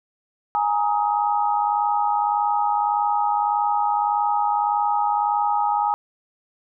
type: chord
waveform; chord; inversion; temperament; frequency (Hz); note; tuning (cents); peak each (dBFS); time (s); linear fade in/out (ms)
sine; Ab suspended second; none; equal with one note detuned; 830.6 / 932.3 / 1258.2; Ab5 / Bb5 / Eb6; 0 / 0 / +19; -20 / -24 / -26; 0.55-5.94; 0
effects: none